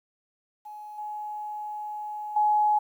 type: tone with level steps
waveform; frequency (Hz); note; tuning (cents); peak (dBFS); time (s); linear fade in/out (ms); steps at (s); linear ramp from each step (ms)
sine; 843; G#5; +26; -38 / -32 / -19; 0.65-2.79; 10; 0.98 / 2.36; 5
effects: 10-bit